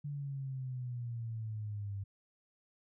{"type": "exponential sweep", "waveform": "sine", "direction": "down", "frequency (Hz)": [146.2, 98], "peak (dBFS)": -37, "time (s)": [0.04, 2.04], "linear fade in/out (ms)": 10, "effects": []}